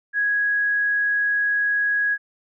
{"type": "tone", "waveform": "sine", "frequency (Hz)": 1661.2, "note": "G#6", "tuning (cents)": 0, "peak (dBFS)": -18, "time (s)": [0.13, 2.18], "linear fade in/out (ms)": 50, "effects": []}